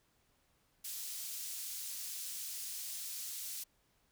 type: high-pass noise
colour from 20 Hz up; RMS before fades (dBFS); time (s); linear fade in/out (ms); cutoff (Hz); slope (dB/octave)
pink; -43; 0.84-3.64; 10; 5700; 12
effects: pink hiss -74 dBFS RMS until 4.11 s